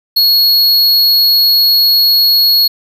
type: tone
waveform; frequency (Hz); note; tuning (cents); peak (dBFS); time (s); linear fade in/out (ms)
square; 4332; C#8; -41; -7; 0.16-2.68; 10
effects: 8-bit